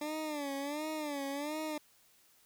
20% pulse tone with vibrato, 293.7 Hz, D4, in tune, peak -31 dBFS, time 0.01-1.78 s, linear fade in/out 5 ms, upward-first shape sine, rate 1.4 Hz, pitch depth 110 cents each way, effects white hiss -66 dBFS RMS until 2.45 s

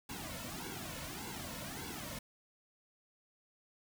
pink noise with flanger, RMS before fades -44 dBFS, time 0.09-2.19 s, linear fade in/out 5 ms, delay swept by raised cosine 1.6 to 2.56 ms, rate 1.7 Hz, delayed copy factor -1, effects none

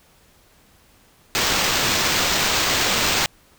white noise with sample-and-hold, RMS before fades -20 dBFS, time 1.35-3.26 s, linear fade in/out 0 ms, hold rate 11025 Hz, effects pink hiss -55 dBFS RMS until 3.58 s

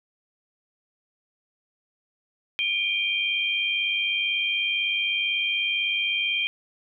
sine tone cluster, 2333 / 2433 / 3169 Hz, D7 / D#7 / G7, -12 / -39 / +18 cents, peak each -30 / -26 / -26 dBFS, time 2.59-6.47 s, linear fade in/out 0 ms, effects none

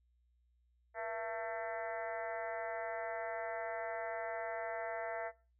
harmonic tone with a mistuned harmonic, 223.9 Hz, A3, 30 cents sharp, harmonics 2 / 3 / 4 / 5 / 6 / 7 / 8 / 9 / 10, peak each -48 / -41 / -46 / -56 / -50 / -51 / -49 / -50 / -61 dBFS, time 0.94-5.32 s, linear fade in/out 50 ms, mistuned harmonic 2, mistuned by +110 cents, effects noise-tail reverb RT60 0.3 s tail -17 dB re dry + added 60 Hz sine -70 dBFS peak until 5.59 s

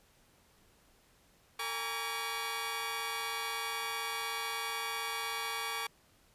15% pulse tone cluster, 454 / 817 / 945 / 1140 Hz, A#4 / G#5 / A#5 / C#6, -46 / -29 / +23 / +48 cents, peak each -38 / -35 / -38 / -31 dBFS, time 1.59-5.87 s, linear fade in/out 5 ms, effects pink hiss -66 dBFS RMS until 6.34 s + resampled to 32000 Hz

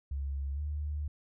sine tone with pitch glide, 69.2 to 74.17 Hz, C#2 to D2, -2 to +18 cents, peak -32 dBFS, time 0.11-1.08 s, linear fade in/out 5 ms, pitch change +120 cents, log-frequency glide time 0.54-0.6 s, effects none

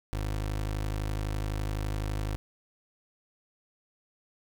25% pulse tone, 51.9 Hz, G#1, in tune, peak -26 dBFS, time 0.13-2.36 s, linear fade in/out 0 ms, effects none

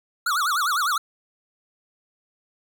square tone with vibrato, 1286 Hz, E6, 43 cents flat, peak -21 dBFS, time 0.26-0.98 s, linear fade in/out 5 ms, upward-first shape sine, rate 9.9 Hz, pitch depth 250 cents each way, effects none

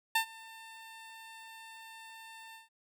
15% pulse tone with ADSR envelope, 897 Hz, A5, 33 cents sharp, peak -18 dBFS, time 0.15-2.69 s, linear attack 6 ms, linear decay 93 ms, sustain -24 dB, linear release 150 ms, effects none

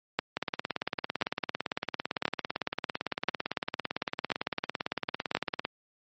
two click trains, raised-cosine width 0.3 ms, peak -9 / -13 dBFS, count 6 / 95, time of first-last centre 0.19-5.35 / 0.37-5.651 s, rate 0.969 / 17.8 Hz, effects high-pass 150 Hz 12 dB/octave + MP3 32 kbps

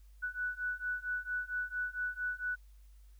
sine beating tone pair, 1480 / 1484.4 Hz, F#6 / F#6, 0 / +5 cents, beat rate 4.4 Hz, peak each -38 / -37 dBFS, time 0.22-2.56 s, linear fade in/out 20 ms, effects added 50 Hz sine -54 dBFS peak until 3.19 s + white hiss -73 dBFS RMS until 3.19 s

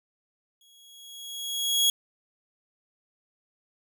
sawtooth tone with exponential growth, 3322 Hz, G#7, in tune, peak -15 dBFS, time 0.61-1.9 s, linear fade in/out 2 ms, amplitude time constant 280 ms, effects none

